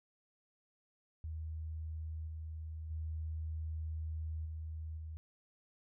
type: tone with level steps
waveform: sine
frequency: 79.2 Hz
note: D#2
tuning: 31 cents sharp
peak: -39 / -41 / -37 / -40 / -42 dBFS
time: 1.24-5.17 s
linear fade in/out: 0 ms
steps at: 2.27 / 2.9 / 4.45 / 4.97 s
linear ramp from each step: 10 ms
effects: none